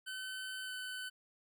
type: tone with pitch glide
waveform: 25% pulse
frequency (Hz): 1523 to 1510.7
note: F#6 to F#6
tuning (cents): +50 to +36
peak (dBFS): -37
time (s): 0.06-1.1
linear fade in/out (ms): 20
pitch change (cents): -14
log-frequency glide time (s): 0.65-0.71
effects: none